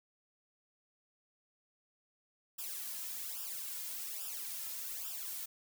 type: noise with flanger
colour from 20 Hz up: blue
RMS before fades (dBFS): -42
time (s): 2.58-5.46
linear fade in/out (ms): 10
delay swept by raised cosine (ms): 0.47 to 2.67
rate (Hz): 1.2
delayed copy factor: -1
effects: none